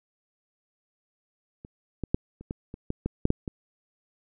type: clicks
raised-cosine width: 3 ms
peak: -29 / -17 / -9 / -30 / -18 / -25 / -16 / -14 / -8 / -9 / -19 dBFS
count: 11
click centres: 1.649 / 2.037 / 2.145 / 2.41 / 2.509 / 2.741 / 2.904 / 3.06 / 3.254 / 3.304 / 3.478 s
effects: none